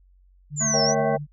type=tone with tremolo; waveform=sine; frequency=146.83 Hz; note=D3; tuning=in tune; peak=-28 dBFS; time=0.5-1.27 s; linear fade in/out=50 ms; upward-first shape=triangle; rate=8.4 Hz; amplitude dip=30%
type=exponential two-way sweep; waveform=sine; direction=down then up; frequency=7330 to 5210 to 6240 Hz; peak=-21 dBFS; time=0.56-0.95 s; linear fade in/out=50 ms; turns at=0.83 s
type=harmonic tone; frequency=220 Hz; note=A3; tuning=in tune; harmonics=1 / 3 / 5 / 7 / 9; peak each=-28 / -33 / -35 / -36 / -38 dBFS; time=0.6-1.17 s; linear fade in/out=20 ms
type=chord; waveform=sine; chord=A# diminished seventh; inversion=none; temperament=equal with one note detuned; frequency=466.2 / 554.4 / 647.9 / 784 Hz; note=A#4 / C#5 / E5 / G5; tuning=0 / 0 / -30 / 0 cents; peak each=-26 dBFS; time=0.73-1.18 s; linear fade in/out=20 ms
effects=added 46 Hz sine -53 dBFS peak until 1.32 s